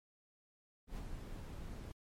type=noise with ADSR envelope; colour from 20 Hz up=brown; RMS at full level=-42 dBFS; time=0.87-1.92 s; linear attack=96 ms; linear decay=50 ms; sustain=-4 dB; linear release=5 ms; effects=MP3 64 kbps